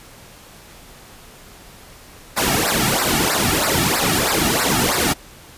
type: noise with flanger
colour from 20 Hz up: pink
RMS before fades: -18 dBFS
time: 2.36-5.14 s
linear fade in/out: 20 ms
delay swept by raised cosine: 0.3 to 2 ms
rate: 3.1 Hz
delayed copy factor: -1
effects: pink hiss -43 dBFS RMS until 5.57 s + resampled to 32000 Hz